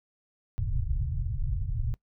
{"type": "low-pass noise", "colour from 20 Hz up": "pink", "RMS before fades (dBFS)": -29, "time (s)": [0.58, 1.94], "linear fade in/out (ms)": 0, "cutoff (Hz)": 140, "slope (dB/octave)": 96, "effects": ["noise-tail reverb RT60 0.1 s tail -22 dB re dry"]}